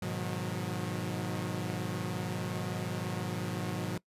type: chord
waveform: sawtooth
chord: G# minor seventh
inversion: none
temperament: equal with one note detuned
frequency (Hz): 103.83 / 123.47 / 155.56 / 181.19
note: G#2 / B2 / D#3 / F#3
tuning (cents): 0 / 0 / 0 / -36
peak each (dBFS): -35 / -36 / -36 / -33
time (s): 0.02-3.98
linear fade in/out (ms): 5
effects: noise-tail reverb RT60 0.1 s tail -22 dB re dry + resampled to 32000 Hz